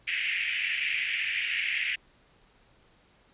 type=band-pass noise; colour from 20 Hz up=white; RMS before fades=-30 dBFS; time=0.07-1.96 s; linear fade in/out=10 ms; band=1900 to 2800 Hz; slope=48 dB/octave; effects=pink hiss -62 dBFS RMS until 3.33 s + resampled to 8000 Hz